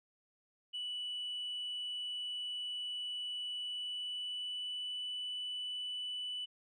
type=tone with pitch glide; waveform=sine; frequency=2960 to 2979 Hz; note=F#7 to F#7; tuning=0 to +11 cents; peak=-36 dBFS; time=0.73-6.46 s; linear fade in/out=20 ms; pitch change=+11 cents; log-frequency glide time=3.58-5.06 s; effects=tanh soft clip ceiling -35 dBFS